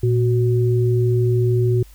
sine tone pair together, 116.72 / 370 Hz, A#2 / F#4, +3 / 0 cents, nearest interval octave + minor sixth, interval 1997 cents, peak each -15 / -20 dBFS, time 0.03-1.83 s, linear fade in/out 5 ms, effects added 50 Hz sine -42 dBFS peak until 1.94 s + white hiss -52 dBFS RMS until 1.94 s

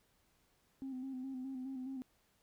sine tone with vibrato, 261.6 Hz, C4, in tune, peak -39 dBFS, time 0.82-2.02 s, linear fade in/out 0 ms, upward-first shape square, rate 4.8 Hz, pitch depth 41 cents each way, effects tanh soft clip ceiling -37 dBFS + pink hiss -74 dBFS RMS until 2.42 s

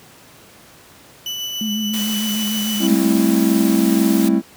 35% pulse tone with tremolo, 2978 Hz, F#7, 11 cents sharp, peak -21 dBFS, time 1.26-2.87 s, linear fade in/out 2 ms, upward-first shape sine, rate 7 Hz, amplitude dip 25%
sine tone with vibrato, 213.3 Hz, G#3, 46 cents sharp, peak -20 dBFS, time 1.61-3.04 s, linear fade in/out 2 ms, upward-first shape sine, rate 6.7 Hz, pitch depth 46 cents each way
white noise, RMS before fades -28 dBFS, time 1.93-4.29 s, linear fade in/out 10 ms
triangle chord, A minor seventh, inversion third, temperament just, 198 / 220 / 264 / 330 Hz, G3 / A3 / C4 / E4, +18 / 0 / +16 / +2 cents, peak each -16 / -16 / -17 / -16 dBFS, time 2.79-4.42 s, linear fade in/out 50 ms
effects pink hiss -45 dBFS RMS until 4.56 s + high-pass 100 Hz 12 dB/octave

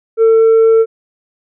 sine tone with tanh clipping, 449.3 Hz, A4, 36 cents sharp, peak -6 dBFS, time 0.17-0.86 s, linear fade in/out 50 ms, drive 2 dB, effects none

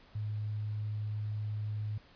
sine tone, 105.9 Hz, G#2, 34 cents sharp, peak -33 dBFS, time 0.15-1.98 s, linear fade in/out 5 ms, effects pink hiss -60 dBFS RMS until 2.15 s + resampled to 11025 Hz

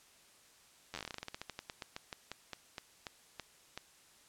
slowing click train, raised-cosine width 0.2 ms, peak -24 dBFS, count 28, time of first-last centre 0.94-3.776 s, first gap 10 ms, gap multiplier 1.15, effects white hiss -63 dBFS RMS until 4.28 s + low-pass 10000 Hz 12 dB/octave

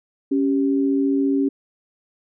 sine tone pair together, 276.8 / 391.4 Hz, C#4 / G4, -2 / -3 cents, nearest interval tritone, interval 599 cents, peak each -17 / -24 dBFS, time 0.31-1.49 s, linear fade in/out 10 ms, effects none

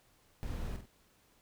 brown noise with echo, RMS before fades -39 dBFS, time 0.43-0.76 s, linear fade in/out 0 ms, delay 47 ms, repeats 2, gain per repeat -7 dB, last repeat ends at 0.854 s, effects pink hiss -68 dBFS RMS until 1.41 s

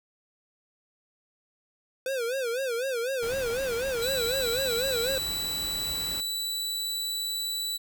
square tone with vibrato, 500 Hz, B4, 21 cents sharp, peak -28 dBFS, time 2.06-5.18 s, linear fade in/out 2 ms, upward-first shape sine, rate 4 Hz, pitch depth 150 cents each way
pink noise, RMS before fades -40 dBFS, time 3.22-6.21 s, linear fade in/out 10 ms
sawtooth tone, 3951 Hz, B7, in tune, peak -26 dBFS, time 4.01-7.78 s, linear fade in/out 20 ms
effects none

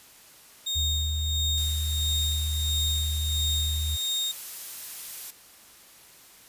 35% pulse tone with tremolo, 3700 Hz, A#7, 14 cents flat, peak -23 dBFS, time 0.66-4.32 s, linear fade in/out 10 ms, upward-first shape sine, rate 1.5 Hz, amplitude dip 55%
sine tone with pitch glide, 76.8 to 77.51 Hz, D#2 to D#2, -22 to -6 cents, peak -26 dBFS, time 0.75-3.97 s, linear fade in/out 20 ms, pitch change +16 cents, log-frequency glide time 0.93-1.33 s
blue noise, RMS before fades -37 dBFS, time 1.57-5.31 s, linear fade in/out 10 ms
effects white hiss -52 dBFS RMS until 6.48 s + resampled to 32000 Hz

